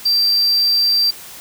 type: tone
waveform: triangle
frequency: 4699 Hz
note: D8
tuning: in tune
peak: -11 dBFS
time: 0.05-1.11 s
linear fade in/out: 10 ms
effects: white hiss -36 dBFS RMS until 1.4 s